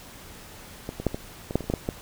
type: clicks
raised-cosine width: 2 ms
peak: -18 / -18 / -8 / -16 / -18 / -7 / -20 / -28 / -12 / -10 / -12 dBFS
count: 11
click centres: 0.891 / 1 / 1.067 / 1.145 / 1.509 / 1.556 / 1.607 / 1.641 / 1.7 / 1.738 / 1.889 s
effects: pink hiss -45 dBFS RMS until 2.01 s